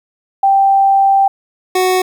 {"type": "tone pair in turn", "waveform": ["sine", "25% pulse"], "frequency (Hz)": [784, 370], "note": ["G5", "F#4"], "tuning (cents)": [0, 0], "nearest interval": "octave + minor second", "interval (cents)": 1300, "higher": "first", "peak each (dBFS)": -7, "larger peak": "neither", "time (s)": [[0.43, 1.28], [1.75, 2.02]], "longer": "first", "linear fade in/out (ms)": 5, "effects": ["8-bit"]}